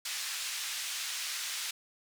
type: band-pass noise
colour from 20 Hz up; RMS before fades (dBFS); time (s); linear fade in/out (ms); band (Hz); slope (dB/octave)
white; -37; 0.05-1.71; 5; 1700 to 6800; 12
effects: none